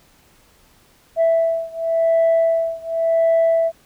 sine beating tone pair, 659.3 / 660.21 Hz, E5 / E5, 0 / +3 cents, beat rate 0.91 Hz, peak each -16 / -17 dBFS, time 1.16-3.72 s, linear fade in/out 50 ms, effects tanh soft clip ceiling -10 dBFS + pink hiss -54 dBFS RMS until 3.85 s

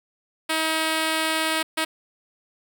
5% pulse tone bursts at uneven times, 318.4 Hz, D#4, 40 cents sharp, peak -10 dBFS, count 2, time 0.49-1.63 / 1.77-1.85 s, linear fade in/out 10 ms, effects none

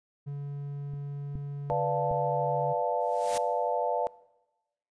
triangle tone, 142.4 Hz, C#3, 47 cents sharp, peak -31 dBFS, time 0.26-2.74 s, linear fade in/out 20 ms
clicks, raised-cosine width 5 ms, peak -34 / -24 / -31 / -26 dBFS, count 4, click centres 0.937 / 1.355 / 1.72 / 2.113 s
sine chord, B half-diminished seventh, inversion none, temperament equal, 493.9 / 587.3 / 698.5 / 880 Hz, B4 / D5 / F5 / A5, 0 / 0 / 0 / 0 cents, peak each -31 dBFS, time 1.7-4.07 s, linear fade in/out 0 ms
white noise with exponential growth, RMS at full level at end -32 dBFS, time 3-3.38 s, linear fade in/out 5 ms, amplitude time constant 81 ms
effects noise-tail reverb RT60 1.0 s tail -21 dB re dry + resampled to 22050 Hz

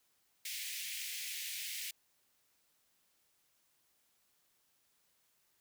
pink high-pass noise, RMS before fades -42 dBFS, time 0.45-1.91 s, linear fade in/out 5 ms, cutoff 2000 Hz, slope 48 dB/octave, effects white hiss -75 dBFS RMS until 5.6 s

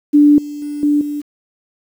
sine tone with level steps, 293.2 Hz, D4, 3 cents flat, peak -5 / -24 / -21 / -10 / -19 dBFS, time 0.13-1.22 s, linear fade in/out 20 ms, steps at 0.38 / 0.62 / 0.83 / 1.01 s, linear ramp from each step 2 ms, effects 7-bit

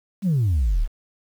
sine exponential sweep, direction down, 208.2 to 30.5 Hz, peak -15 dBFS, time 0.22-0.88 s, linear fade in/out 50 ms, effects tanh soft clip ceiling -15 dBFS + 8-bit

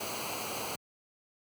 pink noise with comb filter, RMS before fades -37 dBFS, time 0-0.76 s, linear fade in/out 10 ms, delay 0.56 ms, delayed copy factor -0.7, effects high-pass 100 Hz 12 dB/octave

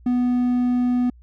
triangle tone, 246.9 Hz, B3, in tune, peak -15 dBFS, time 0.06-1.1 s, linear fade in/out 5 ms, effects added 60 Hz sine -45 dBFS peak until 1.22 s

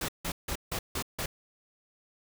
pink noise bursts, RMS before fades -33 dBFS, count 6, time 0.01-1.26 s, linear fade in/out 5 ms, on 75 ms, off 160 ms, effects none

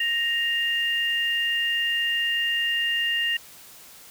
sine tone pair together, 1864.7 / 2805 Hz, A#6 / F7, 0 / +7 cents, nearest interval perfect fifth, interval 707 cents, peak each -25 / -24 dBFS, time 0-3.37 s, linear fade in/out 5 ms, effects white hiss -47 dBFS RMS until 4.1 s

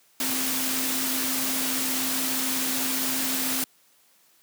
sine tone in noise, 261.8 Hz, C4, 1 cent sharp, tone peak -32 dBFS, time 0.2-3.64 s, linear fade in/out 2 ms, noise white, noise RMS -27 dBFS, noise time 0.2-3.64 s, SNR -8 dB, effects white hiss -61 dBFS RMS until 4.42 s + high-pass 150 Hz 12 dB/octave

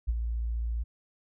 sine tone with ADSR envelope, 57.4 Hz, A#1, 26 cents flat, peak -22 dBFS, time 0.07-0.84 s, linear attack 22 ms, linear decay 33 ms, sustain -6 dB, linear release 18 ms, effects none

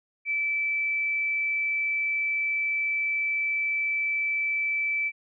sine tone, 2317 Hz, D7, 24 cents flat, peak -24 dBFS, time 0.25-5.12 s, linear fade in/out 50 ms, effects none

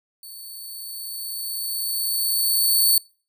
5% pulse tone with level ramp, 4472 Hz, C#8, 14 cents sharp, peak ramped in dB -31 to -7 dBFS, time 0.23-2.98 s, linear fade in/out 2 ms, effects noise-tail reverb RT60 0.4 s tail -26 dB re dry

